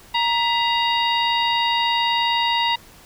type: harmonic tone with a mistuned harmonic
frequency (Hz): 939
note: A#5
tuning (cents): +12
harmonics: 1 / 2 / 3 / 4 / 5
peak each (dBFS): -20 / -26 / -24 / -25 / -32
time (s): 0.14-2.76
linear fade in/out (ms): 10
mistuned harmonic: 2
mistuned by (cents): +100
effects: pink hiss -47 dBFS RMS until 3.05 s